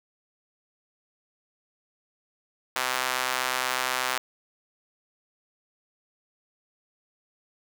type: tone with high-pass filter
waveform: sawtooth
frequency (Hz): 128.2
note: C3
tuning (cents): -35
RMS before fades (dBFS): -28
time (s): 2.76-4.18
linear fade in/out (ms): 0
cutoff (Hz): 1100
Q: 0.98
effects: none